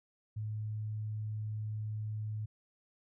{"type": "tone", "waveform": "sine", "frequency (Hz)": 107.4, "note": "A2", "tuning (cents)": -41, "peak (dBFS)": -35, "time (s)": [0.36, 2.46], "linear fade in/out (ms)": 10, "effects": []}